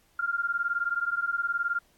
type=beating tone pair; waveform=sine; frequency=1388 / 1407 Hz; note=F6 / F6; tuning=-11 / +12 cents; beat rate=19 Hz; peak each=-29 dBFS; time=0.19-1.79 s; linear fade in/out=5 ms; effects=pink hiss -65 dBFS RMS until 1.97 s + AAC 64 kbps